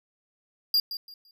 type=tone with echo; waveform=square; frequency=4805 Hz; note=D8; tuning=39 cents sharp; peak=-20 dBFS; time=0.74-0.8 s; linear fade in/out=2 ms; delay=170 ms; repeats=3; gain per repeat=-12 dB; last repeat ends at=1.31 s; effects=none